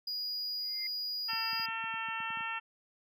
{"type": "tone", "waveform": "triangle", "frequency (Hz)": 4895, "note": "D#8", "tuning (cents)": -29, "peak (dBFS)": -33, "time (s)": [0.07, 1.66], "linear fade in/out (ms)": 5}
{"type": "tone with exponential growth", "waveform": "sine", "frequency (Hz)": 2093, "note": "C7", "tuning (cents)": 0, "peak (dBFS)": -37, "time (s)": [0.58, 0.87], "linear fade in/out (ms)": 5, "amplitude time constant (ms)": 62}
{"type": "harmonic tone", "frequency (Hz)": 450.1, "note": "A4", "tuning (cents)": 39, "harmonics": [2, 3, 4, 5, 6, 7], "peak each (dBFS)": [-41, -40, -41, -48, -39, -48], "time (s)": [1.28, 2.6], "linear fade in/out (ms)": 20}
{"type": "clicks", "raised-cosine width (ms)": 5, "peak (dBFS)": -35, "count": 11, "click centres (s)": [1.333, 1.531, 1.597, 1.686, 1.84, 1.94, 2.086, 2.203, 2.304, 2.372, 2.407]}
{"effects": ["high-pass 200 Hz 12 dB/octave"]}